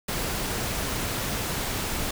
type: noise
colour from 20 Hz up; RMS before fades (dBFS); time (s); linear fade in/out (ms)
pink; -29; 0.08-2.11; 5
effects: none